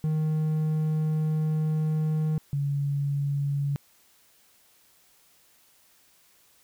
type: tone pair in turn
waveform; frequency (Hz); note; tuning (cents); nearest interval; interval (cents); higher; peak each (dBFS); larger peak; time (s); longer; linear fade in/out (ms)
triangle / sine; 155.56 / 141.63; D#3 / C#3; 0 / +38; major second; 162; first; -21 / -24; first; 0.04-2.38 / 2.53-3.76; first; 0
effects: white hiss -61 dBFS RMS until 6.63 s